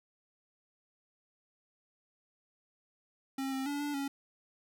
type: tone with pitch steps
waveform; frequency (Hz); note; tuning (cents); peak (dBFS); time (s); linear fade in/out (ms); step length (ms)
square; 269.1 / 266 / 286.9 / 290.9 / 277.5; C4 / C4 / D4 / D4 / C#4; +49 / +29 / -40 / -16 / +2; -34; 3.38-4.08; 5; 140
effects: none